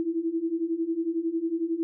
sine beating tone pair, 323.3 / 334.3 Hz, E4 / E4, -34 / +24 cents, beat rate 11 Hz, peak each -30 / -27 dBFS, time 0-1.83 s, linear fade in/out 0 ms, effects none

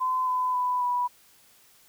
sine tone with pitch steps, 1022 / 1008.5 / 995.2 / 982.1 Hz, C6 / B5 / B5 / B5, -41 / +36 / +13 / -10 cents, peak -23 dBFS, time 0-1.08 s, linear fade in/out 20 ms, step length 270 ms, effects white hiss -58 dBFS RMS until 1.88 s

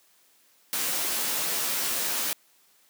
white noise with comb filter, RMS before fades -28 dBFS, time 0.73-2.33 s, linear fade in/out 0 ms, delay 13 ms, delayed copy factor +0.6, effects white hiss -62 dBFS RMS until 2.89 s + high-pass 200 Hz 12 dB/octave

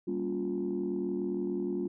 sine chord, G half-diminished seventh, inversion none, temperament just, 196 / 235.2 / 282.2 / 352.8 Hz, G3 / Bb3 / Db4 / F4, 0 / +16 / +31 / +18 cents, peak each -35 / -38 / -36 / -32 dBFS, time 0.07-1.88 s, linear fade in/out 10 ms, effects tanh soft clip ceiling -23 dBFS

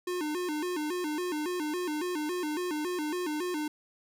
square tone with vibrato, 329.6 Hz, E4, in tune, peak -31 dBFS, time 0.07-3.68 s, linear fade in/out 5 ms, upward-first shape square, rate 3.6 Hz, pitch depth 150 cents each way, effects none

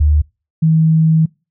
sine tone pair in turn, 74.8 / 159.83 Hz, D2 / D#3, +32 / +47 cents, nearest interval octave + minor second, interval 1315 cents, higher second, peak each -8 dBFS, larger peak neither, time 0-0.22 / 0.62-1.26 s, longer second, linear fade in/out 10 ms, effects noise-tail reverb RT60 0.3 s tail -26 dB re dry

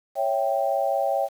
sine chord, C# diminished, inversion none, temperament equal, 554.4 / 659.3 / 784 Hz, C#5 / E5 / G5, 0 / 0 / 0 cents, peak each -25 / -26 / -25 dBFS, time 0.15-1.29 s, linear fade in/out 50 ms, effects 8-bit

